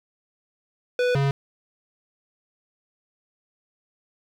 square tone pair in turn, 494.4 / 138.74 Hz, B4 / C#3, +2 / +2 cents, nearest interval octave + minor seventh, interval 2200 cents, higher first, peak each -20 dBFS, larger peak neither, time 0.99-1.15 / 1.15-1.31 s, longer neither, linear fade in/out 2 ms, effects low-pass 4000 Hz 12 dB/octave + 8-bit

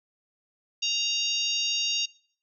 harmonic tone, 932.3 Hz, A#5, in tune, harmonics 3 / 4 / 5 / 6 / 7, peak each -28 / -30 / -32 / -34 / -35 dBFS, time 0.82-2.06 s, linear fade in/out 10 ms, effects noise-tail reverb RT60 0.6 s tail -24 dB re dry

